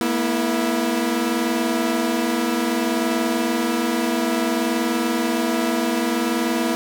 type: chord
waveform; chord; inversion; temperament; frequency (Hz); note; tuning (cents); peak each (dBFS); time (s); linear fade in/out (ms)
sawtooth; A suspended second; none; equal with one note detuned; 220 / 240.6 / 329.6; A3 / B3 / E4; 0 / -45 / 0; -24 / -18 / -19; 0.01-6.75; 0
effects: none